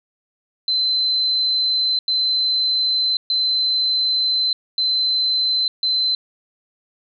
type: tone bursts at uneven times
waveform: sine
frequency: 4063 Hz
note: B7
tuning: 48 cents sharp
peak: -16 dBFS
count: 5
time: 0.68-1.99 / 2.08-3.17 / 3.3-4.53 / 4.78-5.68 / 5.83-6.15 s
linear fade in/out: 2 ms
effects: none